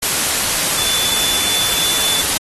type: tone in noise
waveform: sine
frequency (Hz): 3500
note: A7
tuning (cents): -10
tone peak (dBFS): -20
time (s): 0.77-2.22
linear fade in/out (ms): 10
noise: white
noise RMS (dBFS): -17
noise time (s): 0.02-2.38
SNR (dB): -6
effects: AAC 32 kbps